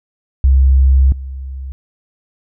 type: tone with level steps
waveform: sine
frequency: 66.5 Hz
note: C2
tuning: 29 cents sharp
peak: -6 / -23 dBFS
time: 0.44-1.72 s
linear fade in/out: 0 ms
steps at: 1.12 s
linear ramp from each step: 2 ms
effects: none